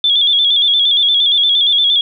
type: tone with vibrato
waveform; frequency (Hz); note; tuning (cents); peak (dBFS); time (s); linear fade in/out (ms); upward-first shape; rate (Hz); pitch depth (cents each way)
sine; 3421; A7; -49; -9; 0.04-2.01; 2; square; 8.6; 55
effects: none